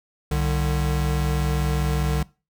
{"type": "tone pair together", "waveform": "square", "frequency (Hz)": [64.99, 150], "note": ["C2", "D3"], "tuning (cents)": [-11, 37], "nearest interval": "octave + major second", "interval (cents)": 1448, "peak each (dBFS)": -24, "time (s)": [0.31, 2.23], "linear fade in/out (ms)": 5, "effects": ["noise-tail reverb RT60 0.3 s tail -21 dB re dry"]}